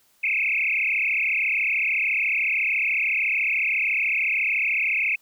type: tone with frequency modulation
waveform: sine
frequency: 2388 Hz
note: D7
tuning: 28 cents sharp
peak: -20 dBFS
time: 0.23-5.16 s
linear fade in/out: 10 ms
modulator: 33.9 Hz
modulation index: 7.6
effects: white hiss -62 dBFS RMS until 5.21 s